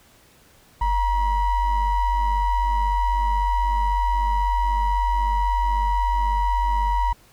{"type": "ring-modulated tone", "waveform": "triangle", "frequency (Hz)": 499.1, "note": "B4", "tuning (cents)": 18, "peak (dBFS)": -13, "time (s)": [0.81, 7.13], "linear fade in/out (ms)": 5, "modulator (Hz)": 451, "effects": ["pink hiss -54 dBFS RMS until 7.32 s"]}